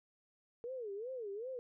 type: tone with vibrato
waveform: sine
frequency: 455 Hz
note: A#4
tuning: 42 cents flat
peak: -40 dBFS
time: 0.64-1.59 s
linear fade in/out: 0 ms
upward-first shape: sine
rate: 2.6 Hz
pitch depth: 250 cents each way
effects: none